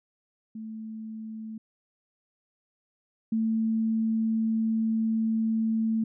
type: tone pair in turn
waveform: sine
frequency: 220 / 222.8 Hz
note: A3 / A3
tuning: 0 / +22 cents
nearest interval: unison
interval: 22 cents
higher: second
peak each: -35 / -23 dBFS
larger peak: second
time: 0.55-1.58 / 3.32-6.04 s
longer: second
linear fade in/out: 5 ms
effects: none